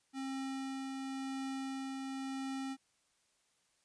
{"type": "tone with tremolo", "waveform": "square", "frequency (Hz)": 267.9, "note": "C4", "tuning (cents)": 41, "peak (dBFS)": -38, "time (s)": [0.13, 2.77], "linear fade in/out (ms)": 50, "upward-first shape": "triangle", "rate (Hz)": 0.94, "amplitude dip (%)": 25, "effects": ["white hiss -75 dBFS RMS until 3.84 s", "resampled to 22050 Hz"]}